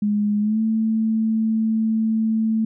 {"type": "tone with pitch glide", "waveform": "sine", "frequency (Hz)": [207.7, 221.3], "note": ["G#3", "A3"], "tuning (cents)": [0, 10], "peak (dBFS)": -17, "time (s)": [0.02, 2.65], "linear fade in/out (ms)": 5, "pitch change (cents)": 110, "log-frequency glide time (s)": [0.4, 0.6], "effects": []}